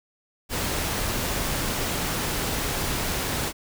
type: noise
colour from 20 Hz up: pink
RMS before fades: -27 dBFS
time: 0.49-3.53 s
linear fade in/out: 50 ms
effects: none